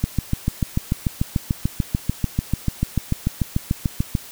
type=click train; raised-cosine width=5 ms; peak=-6 dBFS; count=29; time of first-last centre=0.04-4.152 s; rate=6.81 Hz; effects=white hiss -40 dBFS RMS until 4.31 s